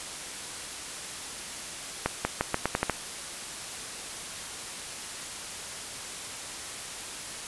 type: accelerating click train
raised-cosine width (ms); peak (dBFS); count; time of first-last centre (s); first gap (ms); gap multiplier
0.5; -9; 8; 2.06-2.897; 190; 0.84
effects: white hiss -38 dBFS RMS until 7.47 s + resampled to 24000 Hz